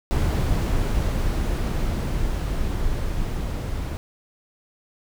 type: noise with level ramp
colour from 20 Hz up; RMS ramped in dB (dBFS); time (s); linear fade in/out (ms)
brown; -20 to -27; 0.11-3.97; 0
effects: none